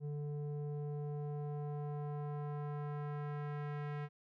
square tone with low-pass filter sweep, 146.83 Hz, D3, in tune, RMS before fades -41 dBFS, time 0-4.09 s, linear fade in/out 50 ms, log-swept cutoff 370 to 2000 Hz, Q 1.3, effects none

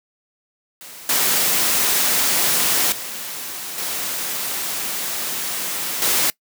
white noise with level steps, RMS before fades -38 / -18 / -30 / -25 / -18 dBFS, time 0.81-6.3 s, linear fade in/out 0 ms, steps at 1.09 / 2.92 / 3.78 / 6.02 s, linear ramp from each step 2 ms, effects noise-tail reverb RT60 0.1 s tail -23 dB re dry + high-pass 150 Hz 12 dB/octave

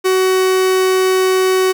45% pulse tone, 374.8 Hz, F#4, 22 cents sharp, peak -11 dBFS, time 0.04-1.73 s, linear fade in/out 20 ms, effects 8-bit

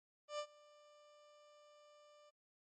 30% pulse tone with ADSR envelope, 593 Hz, D5, 17 cents sharp, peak -36 dBFS, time 0.28-2.31 s, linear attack 110 ms, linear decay 70 ms, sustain -24 dB, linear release 23 ms, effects MP3 32 kbps

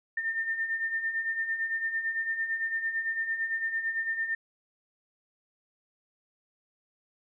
sine beating tone pair, 1801 / 1809.9 Hz, A6 / A6, +40 / +48 cents, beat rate 8.9 Hz, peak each -36 / -29 dBFS, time 0.17-4.35 s, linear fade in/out 5 ms, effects none

